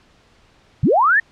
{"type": "linear sweep", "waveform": "sine", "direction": "up", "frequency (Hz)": [87.31, 1866], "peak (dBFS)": -11, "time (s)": [0.83, 1.2], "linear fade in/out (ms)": 5, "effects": ["pink hiss -54 dBFS RMS until 1.31 s", "low-pass 5000 Hz 12 dB/octave"]}